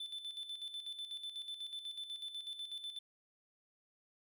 triangle tone with tremolo, 3520 Hz, A7, in tune, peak -39 dBFS, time 0-2.99 s, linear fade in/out 5 ms, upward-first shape square, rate 8.1 Hz, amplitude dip 60%, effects none

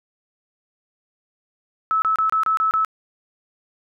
sine tone bursts, 1302 Hz, E6, 22 cents flat, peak -16 dBFS, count 7, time 1.91-2.848 s, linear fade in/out 0 ms, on 110 ms, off 28 ms, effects none

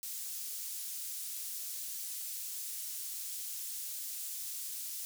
pink high-pass noise, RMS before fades -41 dBFS, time 0.03-5.05 s, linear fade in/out 0 ms, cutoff 7400 Hz, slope 12 dB/octave, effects none

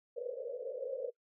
white band-pass noise, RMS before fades -40 dBFS, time 0.16-1.11 s, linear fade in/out 20 ms, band 470 to 550 Hz, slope 96 dB/octave, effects noise-tail reverb RT60 0.1 s tail -23 dB re dry

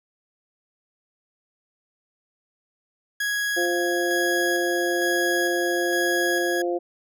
40% pulse tone with tremolo, 1661.2 Hz, G#6, in tune, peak -22 dBFS, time 3.2-6.62 s, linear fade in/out 5 ms, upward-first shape square, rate 1.1 Hz, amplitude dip 30%
harmonic tone, 174.61 Hz, F3, in tune, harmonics 2 / 3 / 4, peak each -24 / -28 / -30 dBFS, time 3.56-6.79 s, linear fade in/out 20 ms
effects none

